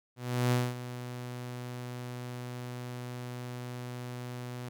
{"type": "tone with ADSR envelope", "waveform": "sawtooth", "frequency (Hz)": 123.47, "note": "B2", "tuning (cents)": 0, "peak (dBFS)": -20, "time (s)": [0.16, 4.69], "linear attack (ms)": 360, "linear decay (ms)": 220, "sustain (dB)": -14, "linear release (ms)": 5, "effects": []}